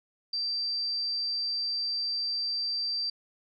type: tone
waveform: sine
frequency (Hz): 4687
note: D8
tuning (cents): -4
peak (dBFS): -28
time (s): 0.33-3.1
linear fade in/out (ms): 5
effects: none